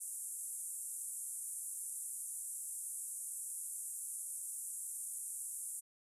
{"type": "band-pass noise", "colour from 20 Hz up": "pink", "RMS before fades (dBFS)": -44, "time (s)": [0, 5.81], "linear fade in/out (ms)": 20, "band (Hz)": [8200, 11000], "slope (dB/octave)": 48, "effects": ["resampled to 32000 Hz"]}